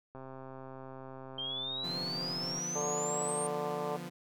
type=click train; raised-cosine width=1 ms; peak=-33 dBFS; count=323; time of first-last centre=0.15-2.589 s; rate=132 Hz
type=exponential sweep; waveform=sine; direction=up; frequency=3136 to 8870 Hz; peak=-35 dBFS; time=1.38-3.47 s; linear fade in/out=5 ms
type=chord; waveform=sawtooth; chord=B diminished; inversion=first; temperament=equal; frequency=146.83 / 174.61 / 246.9 Hz; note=D3 / F3 / B3; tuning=0 / 0 / 0 cents; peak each=-43 / -38 / -43 dBFS; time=1.83-4.1 s; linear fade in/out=20 ms
type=harmonic tone; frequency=147.4 Hz; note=D3; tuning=7 cents sharp; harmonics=3 / 4 / 5 / 6 / 7 / 8; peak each=-37 / -39 / -41 / -43 / -44 / -45 dBFS; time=2.75-3.97 s; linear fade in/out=10 ms
effects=none